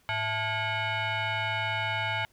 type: tone with frequency modulation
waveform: sine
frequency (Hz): 659.3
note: E5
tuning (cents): 0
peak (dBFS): -26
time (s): 0.09-2.25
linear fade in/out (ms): 0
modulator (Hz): 767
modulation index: 3
effects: tanh soft clip ceiling -22 dBFS + pink hiss -65 dBFS RMS until 2.32 s